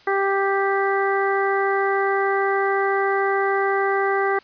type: harmonic tone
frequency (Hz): 392.9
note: G4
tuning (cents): +4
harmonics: 1 / 2 / 3 / 4 / 5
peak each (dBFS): -21 / -24 / -26 / -27 / -28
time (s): 0.07-4.39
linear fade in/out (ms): 5
effects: white hiss -51 dBFS RMS until 4.43 s + resampled to 11025 Hz